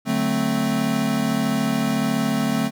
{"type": "chord", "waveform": "square", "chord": "D dominant seventh", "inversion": "none", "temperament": "equal with one note detuned", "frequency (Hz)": [146.83, 186.07, 220, 261.6], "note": ["D3", "F#3", "A3", "C4"], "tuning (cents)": [0, 10, 0, 0], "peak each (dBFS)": [-29, -29, -23, -25], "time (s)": [0.05, 2.71], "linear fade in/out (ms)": 50, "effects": []}